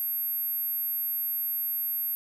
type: tone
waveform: sine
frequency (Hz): 12600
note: G9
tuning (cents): +8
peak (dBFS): -27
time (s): 0-2.15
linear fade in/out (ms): 0
effects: none